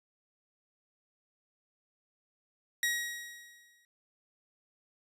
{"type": "tone with exponential decay", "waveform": "sawtooth", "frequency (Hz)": 1900, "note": "A#6", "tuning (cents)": 33, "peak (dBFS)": -23, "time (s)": [2.83, 3.85], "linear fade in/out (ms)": 1, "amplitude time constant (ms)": 220, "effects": ["resampled to 32000 Hz"]}